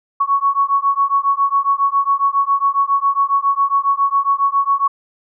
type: beating tone pair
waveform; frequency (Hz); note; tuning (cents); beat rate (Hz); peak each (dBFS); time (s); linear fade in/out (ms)
sine; 1108.7 / 1116; C#6 / C#6; 0 / +11; 7.3; -16; 0.2-4.88; 10
effects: none